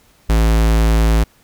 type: tone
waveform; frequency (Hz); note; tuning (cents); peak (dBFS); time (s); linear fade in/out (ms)
square; 55; A1; 0; -11; 0.29-1.24; 10
effects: pink hiss -53 dBFS RMS until 1.43 s